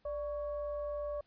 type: tone with frequency modulation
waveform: sine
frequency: 587.3 Hz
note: D5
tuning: in tune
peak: -35 dBFS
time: 0.05-1.21 s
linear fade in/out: 5 ms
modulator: 532 Hz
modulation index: 0.46
effects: pink hiss -73 dBFS RMS until 1.26 s + resampled to 11025 Hz